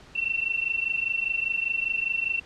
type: tone pair together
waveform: sine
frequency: 2693 / 2718 Hz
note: E7 / F7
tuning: +36 / -48 cents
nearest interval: unison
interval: 16 cents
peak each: -27 dBFS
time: 0.15-2.4 s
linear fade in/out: 10 ms
effects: pink hiss -50 dBFS RMS until 2.45 s + low-pass 5000 Hz 12 dB/octave